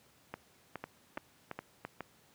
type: two click trains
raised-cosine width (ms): 0.5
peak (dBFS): -24 / -24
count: 4 / 5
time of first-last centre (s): 0.84-1.85 / 0.34-2.007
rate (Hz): 2.97 / 2.4
effects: pink hiss -65 dBFS RMS until 2.34 s + high-pass 100 Hz 12 dB/octave